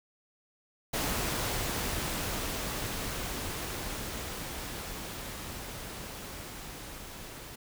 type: noise with level ramp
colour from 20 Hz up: pink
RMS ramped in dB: -31 to -45 dBFS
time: 0.93-7.56 s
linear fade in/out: 10 ms
effects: none